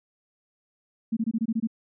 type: tone bursts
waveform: sine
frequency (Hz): 225.2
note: A3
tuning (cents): +40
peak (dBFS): -22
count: 8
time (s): 1.12-1.673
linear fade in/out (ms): 10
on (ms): 49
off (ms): 23
effects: none